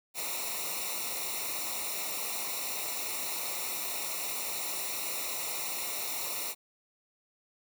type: noise with comb filter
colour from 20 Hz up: white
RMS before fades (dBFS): -35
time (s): 0.14-6.55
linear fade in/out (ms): 50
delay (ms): 0.62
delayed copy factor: -0.85
effects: none